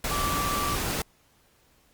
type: tone in noise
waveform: sine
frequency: 1163 Hz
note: D6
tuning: 17 cents flat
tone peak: -28 dBFS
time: 0.11-0.75 s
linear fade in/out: 2 ms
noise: pink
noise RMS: -29 dBFS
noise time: 0.04-1.02 s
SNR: -2 dB
effects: pink hiss -63 dBFS RMS until 1.93 s + Opus 48 kbps